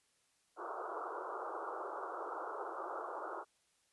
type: band-pass noise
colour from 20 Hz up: white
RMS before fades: -43 dBFS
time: 0.56-3.45 s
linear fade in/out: 50 ms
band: 330 to 1400 Hz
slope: 96 dB/octave
effects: white hiss -75 dBFS RMS until 3.92 s + resampled to 24000 Hz